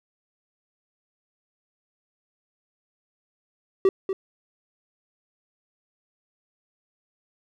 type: tone with echo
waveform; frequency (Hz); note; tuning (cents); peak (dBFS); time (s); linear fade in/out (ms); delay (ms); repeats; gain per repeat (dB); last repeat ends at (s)
triangle; 384.3; G4; -34; -12; 3.85-3.89; 2; 240; 1; -9; 4.13
effects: none